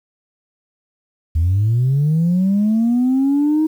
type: linear sweep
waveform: sine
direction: up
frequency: 76.5 to 316.6 Hz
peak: -11 dBFS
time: 1.35-3.67 s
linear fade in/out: 10 ms
effects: tanh soft clip ceiling -10 dBFS + 8-bit